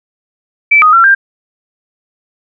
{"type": "tone with pitch steps", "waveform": "sine", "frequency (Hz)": [2319, 1247, 1357, 1590], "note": ["D7", "D#6", "E6", "G6"], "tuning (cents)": [-22, 3, 50, 24], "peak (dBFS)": -3, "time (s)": [0.71, 1.15], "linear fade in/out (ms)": 10, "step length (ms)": 110, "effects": []}